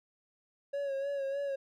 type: tone with vibrato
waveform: triangle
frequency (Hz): 554.4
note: C#5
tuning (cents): 0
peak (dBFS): -30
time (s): 0.73-1.56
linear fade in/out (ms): 10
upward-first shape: sine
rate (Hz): 3.3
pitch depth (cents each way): 42
effects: none